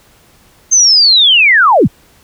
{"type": "linear sweep", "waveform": "sine", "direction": "down", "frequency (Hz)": [6370, 53.2], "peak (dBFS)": -4, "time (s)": [0.71, 1.88], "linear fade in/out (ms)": 20, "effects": ["pink hiss -47 dBFS RMS until 2.23 s"]}